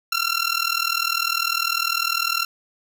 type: tone with amplitude modulation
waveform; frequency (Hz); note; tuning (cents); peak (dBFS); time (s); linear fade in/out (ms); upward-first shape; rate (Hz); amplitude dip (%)
15% pulse; 1364; F6; -41; -10; 0.12-2.45; 5; sine; 40; 90
effects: none